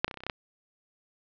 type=clicks; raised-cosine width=0.3 ms; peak=-6 / -19 / -21 / -25 / -25 / -30 / -22 / -17 / -12 dBFS; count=9; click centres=0.045 / 0.08 / 0.112 / 0.142 / 0.173 / 0.205 / 0.236 / 0.266 / 0.298 s; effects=low-pass 5000 Hz 12 dB/octave